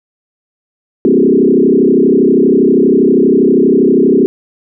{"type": "tone with frequency modulation", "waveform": "sine", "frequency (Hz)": 318.5, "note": "D#4", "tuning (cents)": 41, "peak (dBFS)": -5, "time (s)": [1.05, 4.26], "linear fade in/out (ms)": 0, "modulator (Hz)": 32.5, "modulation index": 3.1, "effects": []}